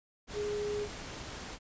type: tone in noise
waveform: sine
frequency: 415.3 Hz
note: G#4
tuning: in tune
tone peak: -32 dBFS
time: 0.33-0.88 s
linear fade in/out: 50 ms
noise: pink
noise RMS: -43 dBFS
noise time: 0.27-1.59 s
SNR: +8 dB
effects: resampled to 16000 Hz